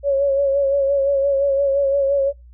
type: tone with vibrato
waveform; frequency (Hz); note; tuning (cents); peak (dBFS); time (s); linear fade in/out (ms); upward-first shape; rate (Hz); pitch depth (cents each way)
sine; 554.4; C#5; 0; -14; 0.03-2.33; 50; sine; 5.8; 37
effects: noise-tail reverb RT60 0.2 s tail -22 dB re dry + added 60 Hz sine -41 dBFS peak until 2.53 s